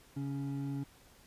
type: tone pair together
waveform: triangle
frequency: 138.59 / 279.1 Hz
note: C#3 / C#4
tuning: 0 / +12 cents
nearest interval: octave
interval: 1212 cents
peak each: -35 / -36 dBFS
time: 0.16-0.84 s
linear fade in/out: 10 ms
effects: pink hiss -61 dBFS RMS until 1.26 s + resampled to 32000 Hz

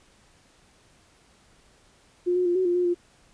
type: tone with pitch steps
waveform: sine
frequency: 355.4 / 362.1 / 349.9 / 372.6 / 350.7 / 357.3 / 349.9 Hz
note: F4 / F#4 / F4 / F#4 / F4 / F4 / F4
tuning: +30 / -37 / +3 / +12 / +7 / +40 / +3 cents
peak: -20 dBFS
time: 2.26-2.946 s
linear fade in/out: 20 ms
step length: 98 ms
effects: pink hiss -59 dBFS RMS until 3.33 s + resampled to 22050 Hz

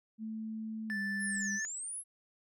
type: tone with pitch glide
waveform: sine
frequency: 220 to 200.6 Hz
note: A3 to G3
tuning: 0 to +40 cents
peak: -37 dBFS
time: 0.18-1.6 s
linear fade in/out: 50 ms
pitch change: -160 cents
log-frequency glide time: 0.88-0.98 s
type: tone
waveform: triangle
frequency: 1760 Hz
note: A6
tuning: in tune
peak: -33 dBFS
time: 0.9-1.65 s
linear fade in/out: 0 ms
type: exponential two-way sweep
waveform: sine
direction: down then up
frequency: 11175 to 5750 to 11175 Hz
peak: -38 dBFS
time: 1.19-2.04 s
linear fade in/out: 50 ms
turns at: 1.53 s
effects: none

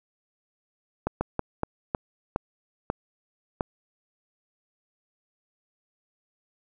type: slowing click train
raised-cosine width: 1 ms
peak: -11 dBFS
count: 8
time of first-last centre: 1.07-3.608 s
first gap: 140 ms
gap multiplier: 1.31
effects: none

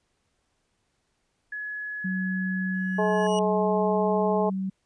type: tone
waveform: sine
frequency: 1694 Hz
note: G#6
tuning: 34 cents sharp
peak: -31 dBFS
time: 1.52-3.27 s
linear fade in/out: 5 ms
type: tone with pitch glide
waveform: sine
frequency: 187.1 to 190.92 Hz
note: F#3 to G3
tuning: +20 to -45 cents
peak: -26 dBFS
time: 2.04-4.7 s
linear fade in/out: 10 ms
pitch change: +35 cents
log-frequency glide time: 3.24-4.16 s
type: tone with exponential growth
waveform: sawtooth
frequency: 2902 Hz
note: F#7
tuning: 34 cents flat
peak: -28 dBFS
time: 2.74-3.39 s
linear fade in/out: 1 ms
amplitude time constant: 140 ms
type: harmonic tone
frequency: 212.7 Hz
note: G#3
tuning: 42 cents sharp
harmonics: 2 / 3 / 4 / 5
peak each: -25 / -27 / -28 / -33 dBFS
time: 2.98-4.5 s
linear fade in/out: 10 ms
effects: pink hiss -73 dBFS RMS until 4.85 s + resampled to 22050 Hz

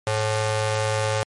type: ring-modulated tone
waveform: sawtooth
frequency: 324.8 Hz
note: E4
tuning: 26 cents flat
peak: -14 dBFS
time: 0.07-1.23 s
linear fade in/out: 0 ms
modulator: 218 Hz
effects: MP3 48 kbps

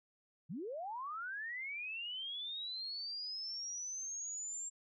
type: linear sweep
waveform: sine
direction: up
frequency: 130 to 7459 Hz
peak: -40 dBFS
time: 0.49-4.7 s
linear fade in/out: 20 ms
effects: none

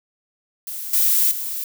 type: noise with level steps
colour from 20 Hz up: violet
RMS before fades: -30 / -17 / -27 dBFS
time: 0.67-1.64 s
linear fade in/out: 2 ms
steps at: 0.93 / 1.31 s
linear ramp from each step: 5 ms
effects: none

